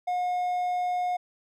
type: tone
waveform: triangle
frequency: 720 Hz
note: F#5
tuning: 47 cents flat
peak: -23 dBFS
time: 0.07-1.17 s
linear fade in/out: 10 ms
effects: none